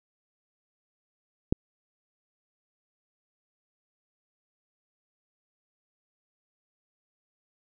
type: click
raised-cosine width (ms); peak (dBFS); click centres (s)
3; -9; 1.525
effects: none